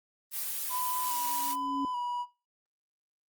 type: noise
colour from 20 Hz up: blue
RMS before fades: -34 dBFS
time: 0.31-1.56 s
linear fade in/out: 50 ms
type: tone with vibrato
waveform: triangle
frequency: 987.8 Hz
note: B5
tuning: in tune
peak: -30 dBFS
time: 0.69-2.26 s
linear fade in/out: 50 ms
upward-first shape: square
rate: 1.2 Hz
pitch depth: 26 cents each way
type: tone with exponential growth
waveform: sine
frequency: 277.2 Hz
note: C#4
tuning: in tune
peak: -29 dBFS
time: 0.88-1.85 s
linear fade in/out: 1 ms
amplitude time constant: 210 ms
effects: noise-tail reverb RT60 0.3 s tail -19 dB re dry + Opus 24 kbps